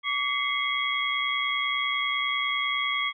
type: tone cluster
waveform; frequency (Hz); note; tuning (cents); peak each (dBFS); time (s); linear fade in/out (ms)
sine; 1145 / 2056 / 2186 / 3298; D6 / C7 / C#7 / G#7; -44 / -31 / -25 / -13; -30; 0.03-3.13; 50
effects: none